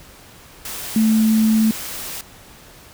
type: tone in noise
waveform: sine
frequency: 220 Hz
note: A3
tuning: in tune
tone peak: -12 dBFS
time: 0.96-1.71 s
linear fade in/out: 2 ms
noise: white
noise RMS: -30 dBFS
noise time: 0.65-2.21 s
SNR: +15 dB
effects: pink hiss -44 dBFS RMS until 2.93 s